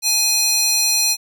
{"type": "tone with high-pass filter", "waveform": "square", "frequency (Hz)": 835, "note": "G#5", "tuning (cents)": 9, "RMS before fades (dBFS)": -17, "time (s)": [0.02, 1.17], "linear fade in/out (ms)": 50, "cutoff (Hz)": 4700, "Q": 1.5, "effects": []}